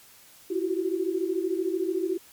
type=tone cluster; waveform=sine; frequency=333.8 / 367.6 / 381.2 Hz; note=E4 / F#4 / G4; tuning=+22 / -11 / -48 cents; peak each=-29 dBFS; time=0.5-2.18 s; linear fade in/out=10 ms; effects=white hiss -53 dBFS RMS until 2.32 s + MP3 96 kbps